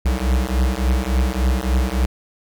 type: beating tone pair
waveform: square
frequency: 61.74 / 65.24 Hz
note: B1 / C2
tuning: 0 / -4 cents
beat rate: 3.5 Hz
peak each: -20 dBFS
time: 0.05-2.06 s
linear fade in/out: 10 ms
effects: none